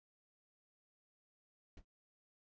brown noise with exponential decay, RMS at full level -44 dBFS, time 1.77-1.85 s, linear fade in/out 5 ms, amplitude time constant 16 ms, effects resampled to 16000 Hz

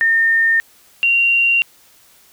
sine tone pair in turn, 1820 / 2761 Hz, A#6 / F7, -42 / -20 cents, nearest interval perfect fifth, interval 722 cents, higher second, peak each -11 dBFS, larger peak neither, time 0.01-0.6 / 1.03-1.62 s, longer neither, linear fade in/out 0 ms, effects white hiss -50 dBFS RMS until 2.32 s

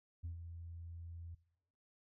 sine tone with ADSR envelope, 84.4 Hz, E2, 41 cents sharp, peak -38 dBFS, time 0.23-1.35 s, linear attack 19 ms, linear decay 110 ms, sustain -8 dB, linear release 8 ms, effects noise-tail reverb RT60 0.8 s tail -21 dB re dry + tanh soft clip ceiling -38 dBFS

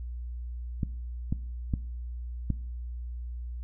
clicks, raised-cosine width 5 ms, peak -15 dBFS, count 4, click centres 0.832 / 1.325 / 1.738 / 2.503 s, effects noise-tail reverb RT60 0.6 s tail -20 dB re dry + added 60 Hz sine -34 dBFS peak until 3.63 s

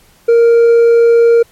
sine tone with hard clipping, 466.2 Hz, A#4, in tune, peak -5 dBFS, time 0.28-1.43 s, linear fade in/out 10 ms, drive 2 dB, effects pink hiss -48 dBFS RMS until 1.51 s + MP3 64 kbps

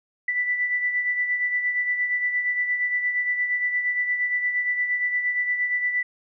sine beating tone pair, 1975.5 / 1984.1 Hz, B6 / B6, 0 / +7 cents, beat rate 8.6 Hz, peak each -22 / -31 dBFS, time 0.28-6.03 s, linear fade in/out 5 ms, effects none

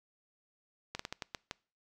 slowing click train, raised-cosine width 0.2 ms, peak -20 dBFS, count 7, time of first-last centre 0.95-1.511 s, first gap 44 ms, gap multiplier 1.3, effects noise-tail reverb RT60 0.4 s tail -24 dB re dry

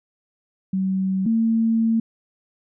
sine tone pair in turn, 190 / 225.9 Hz, F#3 / A3, +46 / +46 cents, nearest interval minor third, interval 300 cents, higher second, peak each -19 / -16 dBFS, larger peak second, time 0.73-1.26 / 1.26-2 s, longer second, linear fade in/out 5 ms, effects none

